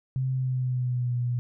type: tone with pitch glide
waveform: sine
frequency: 130.81 to 122.05 Hz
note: C3 to B2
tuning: 0 to -20 cents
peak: -24 dBFS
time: 0.16-1.39 s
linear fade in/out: 0 ms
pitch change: -120 cents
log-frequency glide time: 0.31-1.15 s
effects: none